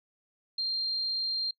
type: tone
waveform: sine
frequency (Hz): 4186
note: C8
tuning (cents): 0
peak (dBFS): -28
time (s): 0.58-1.51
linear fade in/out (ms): 5
effects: noise-tail reverb RT60 0.1 s tail -23 dB re dry